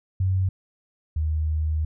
sine tone pair in turn, 94 / 77.71 Hz, F#2 / D#2, +28 / -2 cents, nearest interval minor third, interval 330 cents, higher first, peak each -19 / -21 dBFS, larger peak first, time 0.2-0.49 / 1.16-1.85 s, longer second, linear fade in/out 5 ms, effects none

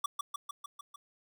square tone with echo, 1155 Hz, D6, 29 cents flat, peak -29 dBFS, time 0.04-0.06 s, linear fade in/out 5 ms, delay 150 ms, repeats 6, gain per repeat -3 dB, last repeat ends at 0.96 s, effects none

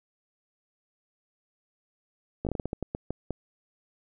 slowing click train, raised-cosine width 2 ms, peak -17 dBFS, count 12, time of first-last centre 2.45-3.307 s, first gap 17 ms, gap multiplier 1.28, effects none

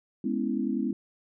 sine chord, C# minor seventh, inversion second, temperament equal with one note detuned, 207.7 / 246.9 / 277.2 / 328.1 Hz, G#3 / B3 / C#4 / E4, 0 / 0 / 0 / -8 cents, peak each -31 / -30 / -32 / -33 dBFS, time 0.24-0.93 s, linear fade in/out 5 ms, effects none

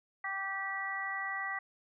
harmonic tone, 389.6 Hz, G4, 11 cents flat, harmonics 2 / 3 / 4 / 5, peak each -42 / -41 / -45 / -36 dBFS, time 0.24-1.59 s, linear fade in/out 5 ms, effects none

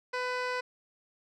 15% pulse tone with low-pass filter, 500 Hz, B4, 21 cents sharp, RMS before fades -33 dBFS, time 0.13-0.61 s, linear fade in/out 10 ms, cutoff 4200 Hz, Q 1, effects none

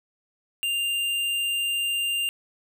sine tone with tanh clipping, 2794 Hz, F7, in tune, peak -25 dBFS, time 0.63-2.29 s, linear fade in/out 0 ms, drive 15 dB, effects none

